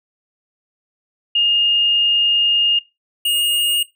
sine / square tone pair in turn, 2835 / 2849 Hz, F7 / F7, +25 / +34 cents, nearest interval unison, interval 9 cents, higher second, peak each -13 / -16 dBFS, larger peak first, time 1.35-2.79 / 3.25-3.83 s, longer first, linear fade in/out 5 ms, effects noise-tail reverb RT60 0.2 s tail -17 dB re dry

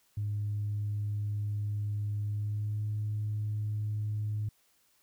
sine tone with pitch glide, 103.83 to 105.89 Hz, G#2 to G#2, 0 to +34 cents, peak -29 dBFS, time 0.17-4.49 s, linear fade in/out 5 ms, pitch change +34 cents, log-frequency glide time 2.26-2.84 s, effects tanh soft clip ceiling -26 dBFS + white hiss -69 dBFS RMS until 5.02 s

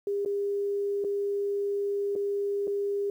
sine tone with dropouts, 403.1 Hz, G4, 48 cents sharp, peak -26 dBFS, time 0.07-3.1 s, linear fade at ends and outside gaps 2 ms, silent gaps 0.25-0.259 / 1.041-1.046 / 2.154-2.16 / 2.672-2.677 s, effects 10-bit

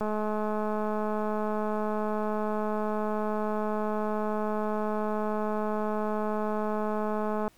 click train, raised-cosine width 1 ms, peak -18 dBFS, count 1592, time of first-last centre 0.01-7.479 s, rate 213 Hz, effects pink hiss -61 dBFS RMS until 7.57 s

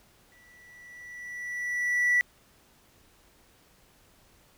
triangle tone with exponential growth, 1957 Hz, B6, 16 cents flat, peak -16 dBFS, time 0.32-2.21 s, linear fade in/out 0 ms, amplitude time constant 410 ms, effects tanh soft clip ceiling -16 dBFS + pink hiss -61 dBFS RMS until 4.57 s

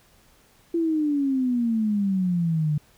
sine exponential sweep, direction down, 340.5 to 146.83 Hz, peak -20 dBFS, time 0.74-2.78 s, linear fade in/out 5 ms, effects pink hiss -58 dBFS RMS until 2.97 s

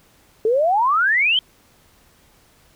sine exponential sweep, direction up, 423.3 to 3191 Hz, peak -14 dBFS, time 0.45-1.39 s, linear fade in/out 2 ms, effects pink hiss -55 dBFS RMS until 2.75 s

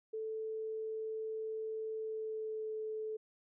sine tone with pitch glide, 439.4 to 434.9 Hz, A4 to A4, -2 to -20 cents, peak -37 dBFS, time 0.13-3.17 s, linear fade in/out 10 ms, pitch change -18 cents, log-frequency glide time 1.94-2.74 s, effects none

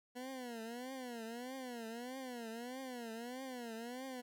20% pulse tone with vibrato, 243.7 Hz, B3, 23 cents flat, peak -39 dBFS, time 0.15-4.22 s, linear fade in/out 20 ms, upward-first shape triangle, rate 1.6 Hz, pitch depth 170 cents each way, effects none

